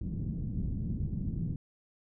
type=low-pass noise; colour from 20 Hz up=white; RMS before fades=-34 dBFS; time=0.01-1.56 s; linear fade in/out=5 ms; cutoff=200 Hz; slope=24 dB/octave; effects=none